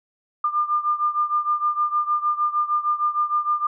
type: beating tone pair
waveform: sine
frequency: 1200 / 1206.5 Hz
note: D6 / D6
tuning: +37 / +46 cents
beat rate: 6.5 Hz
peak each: -21 / -24 dBFS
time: 0.44-3.67 s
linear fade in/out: 5 ms
effects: none